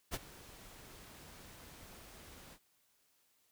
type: noise with ADSR envelope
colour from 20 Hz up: pink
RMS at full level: -37 dBFS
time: 0.11-2.59 s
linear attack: 32 ms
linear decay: 35 ms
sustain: -18 dB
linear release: 66 ms
effects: white hiss -74 dBFS RMS until 3.51 s